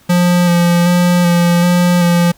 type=tone with vibrato; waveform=square; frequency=174.9 Hz; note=F3; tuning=3 cents sharp; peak=-9 dBFS; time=0.09-2.32 s; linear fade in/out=10 ms; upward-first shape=square; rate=1.3 Hz; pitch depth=17 cents each way; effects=pink hiss -48 dBFS RMS until 2.37 s